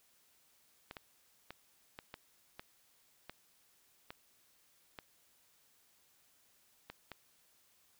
clicks, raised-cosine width 0.3 ms, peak -29 dBFS, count 11, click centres 0.911 / 0.968 / 1.506 / 1.989 / 2.141 / 2.595 / 3.296 / 4.105 / 4.988 / 6.9 / 7.117 s, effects white hiss -70 dBFS RMS until 7.99 s

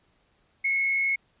sine tone with frequency modulation, 2184 Hz, C#7, 26 cents flat, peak -22 dBFS, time 0.64-1.16 s, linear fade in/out 10 ms, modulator 75.4 Hz, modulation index 0.41, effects pink hiss -67 dBFS RMS until 1.4 s + resampled to 8000 Hz

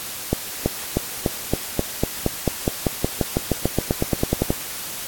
accelerating click train, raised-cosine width 2 ms, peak -4 dBFS, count 24, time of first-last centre 0.33-4.505 s, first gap 330 ms, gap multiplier 0.94, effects white hiss -31 dBFS RMS until 5.07 s + AAC 64 kbps

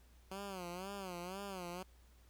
10% pulse tone with vibrato, 186.7 Hz, F#3, 16 cents sharp, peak -35 dBFS, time 0.31-1.83 s, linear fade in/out 5 ms, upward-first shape sine, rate 2 Hz, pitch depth 130 cents each way, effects added 60 Hz sine -61 dBFS peak until 2.29 s + pink hiss -70 dBFS RMS until 2.29 s

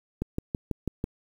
click train, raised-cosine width 3 ms, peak -15 dBFS, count 6, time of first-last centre 0.22-1.041 s, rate 6.09 Hz, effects 8-bit

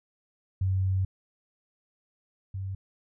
sine tone pair in turn, 94.7 / 96.13 Hz, F#2 / G2, +41 / -33 cents, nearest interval unison, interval 26 cents, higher second, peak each -23 / -31 dBFS, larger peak first, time 0.61-1.05 / 2.54-2.75 s, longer first, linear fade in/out 5 ms, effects none

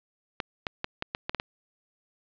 clicks, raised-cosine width 0.3 ms, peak -13 dBFS, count 8, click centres 0.402 / 0.668 / 0.844 / 1.024 / 1.149 / 1.295 / 1.347 / 1.399 s, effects resampled to 11025 Hz + 7-bit

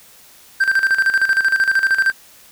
triangle tone with tremolo, 1568 Hz, G6, in tune, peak -9 dBFS, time 0.6-2.12 s, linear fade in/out 10 ms, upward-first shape square, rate 13 Hz, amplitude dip 70%, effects white hiss -46 dBFS RMS until 2.51 s

